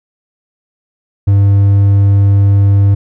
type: tone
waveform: triangle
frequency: 99.7 Hz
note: G2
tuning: 30 cents sharp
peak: -3 dBFS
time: 1.27-2.95 s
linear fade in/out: 10 ms
effects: none